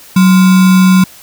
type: tone with sample-and-hold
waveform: sine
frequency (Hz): 186.2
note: F#3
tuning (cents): +11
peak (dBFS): -3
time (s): 0.16-1.04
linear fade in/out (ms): 5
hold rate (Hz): 1225
effects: white hiss -37 dBFS RMS until 1.22 s